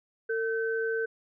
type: tone pair together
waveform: sine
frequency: 451.7 / 1534.3 Hz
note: A4 / G6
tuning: +45 / -38 cents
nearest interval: octave + major sixth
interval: 2117 cents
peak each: -28 / -32 dBFS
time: 0.29-1.06 s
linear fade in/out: 10 ms
effects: none